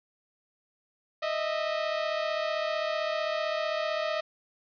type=tone pair together; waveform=sawtooth; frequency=617 / 652.6 Hz; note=D#5 / E5; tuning=-15 / -18 cents; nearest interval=minor second; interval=97 cents; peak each=-26 / -28 dBFS; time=1.22-4.21 s; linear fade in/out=10 ms; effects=resampled to 11025 Hz + 9-bit